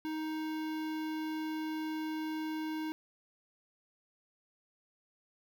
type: tone with notch filter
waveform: square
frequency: 313 Hz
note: D#4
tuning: 10 cents sharp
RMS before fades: -37 dBFS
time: 0.05-2.92 s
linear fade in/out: 0 ms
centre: 8400 Hz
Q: 0.59
effects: none